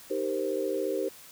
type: chord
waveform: sine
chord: C minor seventh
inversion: first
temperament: equal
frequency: 311.1 / 392 / 466.2 / 523.3 Hz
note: Eb4 / G4 / Bb4 / C5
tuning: 0 / 0 / 0 / 0 cents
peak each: -35 / -31 / -34 / -32 dBFS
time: 0.1-1.09 s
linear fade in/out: 10 ms
effects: white hiss -50 dBFS RMS until 1.31 s